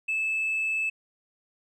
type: tone with tanh clipping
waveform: triangle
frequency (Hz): 2617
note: E7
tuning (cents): -13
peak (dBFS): -25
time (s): 0.08-0.9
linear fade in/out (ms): 10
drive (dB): 5
effects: none